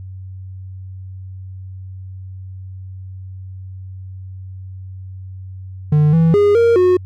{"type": "tone with pitch steps", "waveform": "triangle", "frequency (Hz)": [150.1, 163.9, 409.9, 466, 363.9], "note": ["D3", "E3", "G#4", "A#4", "F#4"], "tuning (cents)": [38, -10, -23, -1, -29], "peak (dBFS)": -7, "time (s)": [5.92, 6.97], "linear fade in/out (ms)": 5, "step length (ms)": 210, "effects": ["added 94 Hz sine -29 dBFS peak until 7.05 s"]}